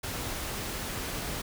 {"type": "noise", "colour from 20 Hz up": "pink", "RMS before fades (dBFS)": -35, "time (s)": [0.03, 1.42], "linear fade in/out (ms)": 10, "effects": []}